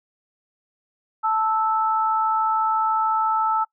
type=tone pair together; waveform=sine; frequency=880 / 1313.9 Hz; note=A5 / E6; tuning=0 / -6 cents; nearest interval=perfect fifth; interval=694 cents; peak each=-21 dBFS; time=1.23-3.65 s; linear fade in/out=20 ms; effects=noise-tail reverb RT60 0.1 s tail -23 dB re dry